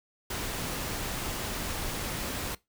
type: noise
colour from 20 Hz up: pink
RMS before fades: -34 dBFS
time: 0.3-2.55 s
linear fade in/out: 5 ms
effects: noise-tail reverb RT60 0.2 s tail -21 dB re dry